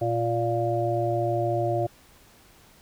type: harmonic tone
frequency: 116.54 Hz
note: A#2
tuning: in tune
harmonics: 1 / 3 / 5 / 6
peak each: -28 / -28 / -28 / -28 dBFS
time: 0.01-1.87 s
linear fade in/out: 10 ms
effects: pink hiss -55 dBFS RMS until 2.81 s